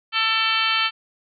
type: harmonic tone with a mistuned harmonic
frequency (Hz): 444.2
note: A4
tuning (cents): +16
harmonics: 2 / 3 / 4 / 5 / 6 / 7 / 8 / 9 / 10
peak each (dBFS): -33 / -24 / -28 / -27 / -25 / -23 / -34 / -34 / -30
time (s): 0.12-0.91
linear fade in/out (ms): 50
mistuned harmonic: 5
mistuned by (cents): +44
effects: none